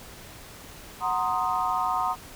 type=chord; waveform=sine; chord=C half-diminished seventh; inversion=second; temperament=equal; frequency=740 / 932.3 / 1046.5 / 1244.5 Hz; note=Gb5 / Bb5 / C6 / Eb6; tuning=0 / 0 / 0 / 0 cents; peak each=-29 dBFS; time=1-2.16 s; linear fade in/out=50 ms; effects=pink hiss -45 dBFS RMS until 2.35 s